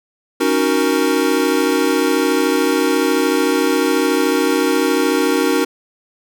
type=chord; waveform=square; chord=D# minor seventh; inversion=third; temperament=equal; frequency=277.2 / 311.1 / 370 / 466.2 Hz; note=C#4 / D#4 / F#4 / A#4; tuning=0 / 0 / 0 / 0 cents; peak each=-20 dBFS; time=0.4-5.65 s; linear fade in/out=10 ms; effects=none